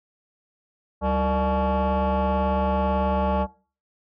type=tone with frequency modulation; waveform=sine; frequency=333.3 Hz; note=E4; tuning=19 cents sharp; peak=-17 dBFS; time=1.01-3.47 s; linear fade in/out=50 ms; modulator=263 Hz; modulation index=2.6; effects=noise-tail reverb RT60 0.4 s tail -22 dB re dry + tanh soft clip ceiling -19 dBFS